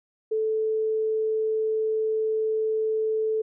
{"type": "tone", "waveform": "sine", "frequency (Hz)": 437.7, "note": "A4", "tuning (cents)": -9, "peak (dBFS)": -22, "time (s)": [0.31, 3.42], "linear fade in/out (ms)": 10, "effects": []}